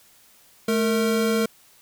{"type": "tone pair together", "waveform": "square", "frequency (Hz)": [216.5, 458.7], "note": ["A3", "A#4"], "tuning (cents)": [-28, -28], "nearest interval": "octave + minor second", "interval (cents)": 1300, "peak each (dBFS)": -23, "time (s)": [0.68, 1.46], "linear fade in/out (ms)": 5, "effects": ["white hiss -55 dBFS RMS until 1.81 s"]}